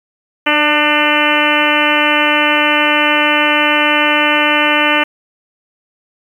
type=harmonic tone with a mistuned harmonic; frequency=298.9 Hz; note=D4; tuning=31 cents sharp; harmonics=1 / 2 / 3 / 4 / 5 / 6 / 7 / 8 / 9 / 10; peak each=-19 / -19 / -19 / -19 / -19 / -19 / -19 / -19 / -19 / -19 dBFS; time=0.46-5.04 s; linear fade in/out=10 ms; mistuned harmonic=2; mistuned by=-21 cents; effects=7-bit